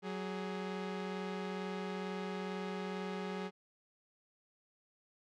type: tone pair together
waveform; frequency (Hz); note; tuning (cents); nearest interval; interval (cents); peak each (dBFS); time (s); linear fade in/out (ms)
sawtooth; 186.69 / 415.6; F#3 / G#4; +16 / +1; octave + major second; 1385; -36 / -38; 0.02-3.51; 50
effects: low-pass 4000 Hz 12 dB/octave